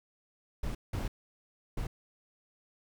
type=noise bursts at uneven times; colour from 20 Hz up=brown; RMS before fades=-34 dBFS; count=3; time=0.63-0.75 / 0.93-1.08 / 1.77-1.87 s; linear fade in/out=5 ms; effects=none